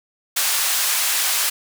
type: band-pass noise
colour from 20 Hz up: white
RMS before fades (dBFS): -20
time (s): 0.36-1.5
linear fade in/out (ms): 10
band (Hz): 890 to 15000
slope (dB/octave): 12
effects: none